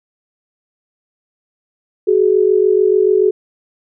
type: tone pair together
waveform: sine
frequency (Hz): 376.1 / 423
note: F#4 / G#4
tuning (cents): +28 / +32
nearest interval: major second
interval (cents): 204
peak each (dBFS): -12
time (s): 2.07-3.31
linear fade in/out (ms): 10
effects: none